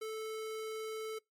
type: tone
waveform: square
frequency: 438 Hz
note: A4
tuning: 8 cents flat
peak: -39 dBFS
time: 0.01-1.19 s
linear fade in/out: 10 ms
effects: noise-tail reverb RT60 0.2 s tail -26 dB re dry + MP3 64 kbps